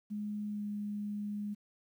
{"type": "tone with pitch glide", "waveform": "sine", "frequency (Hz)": [208.7, 206.8], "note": ["G#3", "G#3"], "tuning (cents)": [9, -7], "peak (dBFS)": -35, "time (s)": [0.1, 1.55], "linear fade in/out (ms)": 20, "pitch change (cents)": -16, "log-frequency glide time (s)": [0.49, 0.63], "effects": ["11-bit"]}